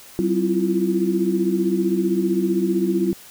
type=tone cluster; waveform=sine; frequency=192 / 260.7 / 329.6 / 345.1 Hz; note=G3 / C4 / E4 / F4; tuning=-36 / -6 / 0 / -21 cents; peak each=-22 / -29 / -23 / -21 dBFS; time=0.19-3.13 s; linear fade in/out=0 ms; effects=white hiss -44 dBFS RMS until 3.3 s